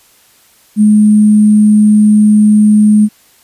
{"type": "tone with sample-and-hold", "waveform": "sine", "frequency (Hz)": 211.5, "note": "G#3", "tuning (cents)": 32, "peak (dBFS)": -3, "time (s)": [0.76, 3.09], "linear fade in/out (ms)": 50, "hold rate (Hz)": 8820, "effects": ["white hiss -47 dBFS RMS until 3.43 s", "resampled to 32000 Hz"]}